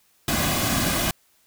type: noise with comb filter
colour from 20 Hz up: pink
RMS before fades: -23 dBFS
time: 0.28-1.11 s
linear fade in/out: 2 ms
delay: 2.2 ms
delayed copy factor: -0.65
effects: white hiss -62 dBFS RMS until 1.46 s